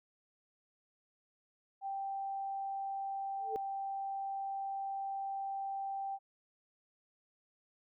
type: tone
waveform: sine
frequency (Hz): 784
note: G5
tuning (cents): 0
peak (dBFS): -36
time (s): 1.81-6.19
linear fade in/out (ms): 50
type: tone with exponential growth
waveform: sine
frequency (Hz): 440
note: A4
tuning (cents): 0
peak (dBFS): -32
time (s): 3.37-3.56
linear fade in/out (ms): 0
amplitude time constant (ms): 40
effects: none